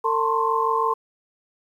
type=tone cluster; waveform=sine; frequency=451.1 / 897 / 1041 / 1087 Hz; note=A4 / A5 / C6 / C#6; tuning=+43 / +33 / -9 / -34 cents; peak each=-25 / -25 / -22 / -27 dBFS; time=0.04-0.94 s; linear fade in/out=10 ms; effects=9-bit